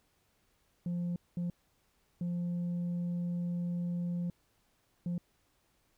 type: tone bursts at uneven times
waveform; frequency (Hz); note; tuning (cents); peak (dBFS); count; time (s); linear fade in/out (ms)
sine; 174.5; F3; -1; -29; 4; 0.86-1.16 / 1.37-1.5 / 2.21-4.3 / 5.06-5.18; 2
effects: tanh soft clip ceiling -31 dBFS + pink hiss -73 dBFS RMS until 5.97 s